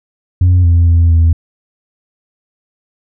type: tone with pitch steps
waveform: sine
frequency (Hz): 89.8 / 85.2 / 84.2 / 82.4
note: F2 / F2 / E2 / E2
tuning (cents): +49 / -42 / +37 / 0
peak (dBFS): -3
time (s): 0.41-1.33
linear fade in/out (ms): 5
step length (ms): 230
effects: tanh soft clip ceiling -4 dBFS